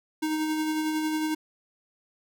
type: tone with tremolo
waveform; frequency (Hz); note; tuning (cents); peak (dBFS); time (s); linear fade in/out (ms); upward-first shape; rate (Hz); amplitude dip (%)
square; 311; D#4; -1; -25; 0.22-1.35; 10; sine; 11; 30
effects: none